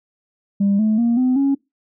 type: tone with pitch steps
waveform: sine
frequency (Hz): 199.7 / 216.5 / 234.8 / 254.5 / 276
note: G3 / A3 / A#3 / C4 / C#4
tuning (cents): +32 / -28 / +13 / -48 / -7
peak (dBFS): -12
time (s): 0.6-1.55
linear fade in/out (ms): 10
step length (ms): 190
effects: noise-tail reverb RT60 0.2 s tail -23 dB re dry + tanh soft clip ceiling -11 dBFS